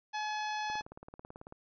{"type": "harmonic tone", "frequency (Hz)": 850, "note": "G#5", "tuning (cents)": 40, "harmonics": [1, 2, 3, 4, 5, 6, 7], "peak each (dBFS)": [-35, -41, -45, -47, -49, -51, -52], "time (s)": [0.13, 0.82], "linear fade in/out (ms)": 20}
{"type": "click train", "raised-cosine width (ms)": 1, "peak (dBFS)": -33, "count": 16, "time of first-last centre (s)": [0.7, 1.524], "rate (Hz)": 18.2}
{"effects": []}